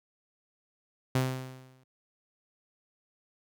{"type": "tone with exponential decay", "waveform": "sawtooth", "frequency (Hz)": 129.7, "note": "C3", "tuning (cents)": -15, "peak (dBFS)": -19, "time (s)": [1.15, 1.84], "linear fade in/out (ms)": 5, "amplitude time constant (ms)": 150, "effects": []}